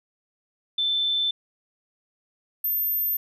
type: tone pair in turn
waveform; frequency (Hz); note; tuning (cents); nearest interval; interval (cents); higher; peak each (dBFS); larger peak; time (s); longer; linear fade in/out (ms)
sine; 3534 / 13343; A7 / G#9; +7 / +7; octave + major seventh; 2300; second; -21 / -22; first; 0.78-1.31 / 2.64-3.17; neither; 5
effects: none